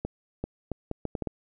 accelerating click train, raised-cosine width 2 ms, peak -17 dBFS, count 8, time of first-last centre 0.05-1.273 s, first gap 390 ms, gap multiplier 0.71, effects none

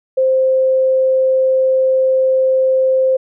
sine tone, 523.3 Hz, C5, in tune, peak -10 dBFS, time 0.17-3.17 s, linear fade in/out 10 ms, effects none

